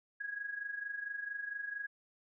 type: tone with amplitude modulation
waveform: sine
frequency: 1654 Hz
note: G#6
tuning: 8 cents flat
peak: -35 dBFS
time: 0.2-1.87 s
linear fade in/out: 10 ms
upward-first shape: sine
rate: 24.4 Hz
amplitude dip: 70%
effects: none

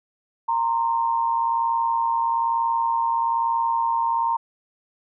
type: tone pair together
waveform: sine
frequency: 924.9 / 1046 Hz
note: A#5 / C6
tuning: -14 / -1 cents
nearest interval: major second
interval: 213 cents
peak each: -20 / -26 dBFS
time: 0.48-4.37 s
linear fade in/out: 10 ms
effects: none

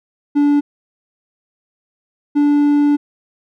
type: tone pair in turn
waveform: triangle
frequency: 289.4 / 290.9 Hz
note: D4 / D4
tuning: -25 / -16 cents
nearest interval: unison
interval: 9 cents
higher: second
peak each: -8 dBFS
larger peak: neither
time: 0.35-0.61 / 2.35-2.97 s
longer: second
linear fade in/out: 20 ms
effects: none

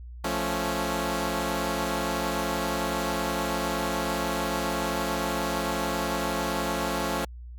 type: chord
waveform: 10% pulse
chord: F augmented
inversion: none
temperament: equal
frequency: 174.61 / 220 / 277.2 Hz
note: F3 / A3 / C#4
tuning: 0 / 0 / 0 cents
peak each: -22 / -23 / -22 dBFS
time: 0.24-7.25 s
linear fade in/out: 5 ms
effects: added 60 Hz sine -38 dBFS peak until 7.58 s + MP3 96 kbps

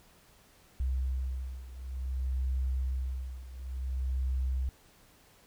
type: beating tone pair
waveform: sine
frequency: 64.5 / 65.06 Hz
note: C2 / C2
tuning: -24 / -9 cents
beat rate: 0.56 Hz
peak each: -32 / -35 dBFS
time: 0.8-4.69 s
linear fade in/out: 0 ms
effects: pink hiss -61 dBFS RMS until 5.46 s

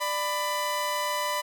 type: tone pair together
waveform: sawtooth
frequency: 592.2 / 996 Hz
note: D5 / B5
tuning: +14 / +14 cents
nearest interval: major sixth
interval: 900 cents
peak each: -28 / -24 dBFS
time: 0-1.42 s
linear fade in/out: 20 ms
effects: none

